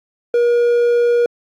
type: tone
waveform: triangle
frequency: 477.3 Hz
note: A#4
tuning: 41 cents sharp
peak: -9 dBFS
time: 0.34-1.26 s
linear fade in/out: 2 ms
effects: AAC 64 kbps